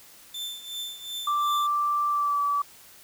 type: tone with tremolo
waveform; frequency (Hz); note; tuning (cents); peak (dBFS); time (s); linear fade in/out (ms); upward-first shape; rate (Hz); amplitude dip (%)
40% pulse; 3542; A7; +11; -29; 0.34-1.67; 5; triangle; 2.7; 80
type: tone with pitch glide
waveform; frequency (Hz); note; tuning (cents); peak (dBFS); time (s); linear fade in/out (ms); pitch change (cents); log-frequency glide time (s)
sine; 1174 to 1150.5; D6 to D6; -1 to -36; -22; 1.27-2.62; 5; -35; 2.09-2.41
effects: white hiss -51 dBFS RMS until 3.03 s